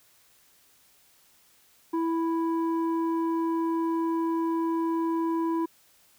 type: tone with low-pass filter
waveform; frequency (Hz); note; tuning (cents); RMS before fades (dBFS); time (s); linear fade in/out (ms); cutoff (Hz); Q
square; 329.6; E4; 0; -27; 1.93-5.66; 10; 780; 8.4
effects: white hiss -61 dBFS RMS until 6.18 s